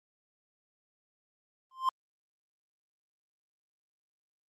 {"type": "tone with exponential growth", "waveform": "triangle", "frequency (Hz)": 1046.5, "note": "C6", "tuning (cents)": 0, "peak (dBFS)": -19, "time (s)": [1.71, 1.89], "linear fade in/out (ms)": 2, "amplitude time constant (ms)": 37, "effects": ["Opus 32 kbps"]}